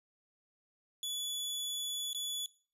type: tone with dropouts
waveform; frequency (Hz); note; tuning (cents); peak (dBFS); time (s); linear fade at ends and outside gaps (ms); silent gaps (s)
sawtooth; 3426; A7; -47; -33; 1.03-2.46; 1; 2.131-2.147
effects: noise-tail reverb RT60 0.4 s tail -19 dB re dry + resampled to 32000 Hz